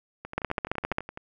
two click trains, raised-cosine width 0.5 ms, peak -11 / -22 dBFS, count 10 / 12, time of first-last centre 0.38-0.984 / 0.25-1.174 s, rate 14.9 / 11.9 Hz, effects none

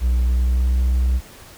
triangle tone with pitch glide, 61.2 to 62.81 Hz, B1 to B1, -15 to +30 cents, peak -12 dBFS, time 0-1.21 s, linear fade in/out 50 ms, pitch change +45 cents, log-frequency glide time 0.19-0.73 s, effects tanh soft clip ceiling -8 dBFS + pink hiss -43 dBFS RMS until 1.57 s

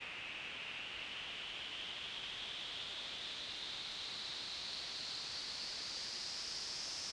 white noise with low-pass filter sweep, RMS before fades -45 dBFS, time 0-7.12 s, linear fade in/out 20 ms, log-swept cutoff 2600 to 5300 Hz, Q 5.1, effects resampled to 22050 Hz

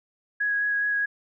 sine tone with vibrato, 1661.2 Hz, G#6, in tune, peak -22 dBFS, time 0.4-1.06 s, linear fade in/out 10 ms, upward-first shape sine, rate 4.8 Hz, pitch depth 12 cents each way, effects none

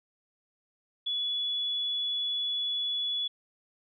sine tone, 3411 Hz, G#7, 46 cents sharp, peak -28 dBFS, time 1.06-3.28 s, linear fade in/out 10 ms, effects none

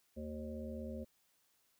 harmonic tone with a mistuned harmonic, 75.9 Hz, D#2, 42 cents flat, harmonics 1 / 3 / 5 / 7 / 8, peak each -47 / -44 / -52 / -48 / -53 dBFS, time 0.16-1.05 s, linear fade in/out 20 ms, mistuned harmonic 1, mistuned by +30 cents, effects white hiss -75 dBFS RMS until 1.79 s

